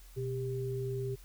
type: tone pair together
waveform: sine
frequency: 124.76 / 396.1 Hz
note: B2 / G4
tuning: +18 / +18 cents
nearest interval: octave + minor sixth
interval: 2000 cents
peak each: -35 / -36 dBFS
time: 0.16-1.16 s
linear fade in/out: 20 ms
effects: added 43 Hz sine -51 dBFS peak until 1.24 s + white hiss -60 dBFS RMS until 1.24 s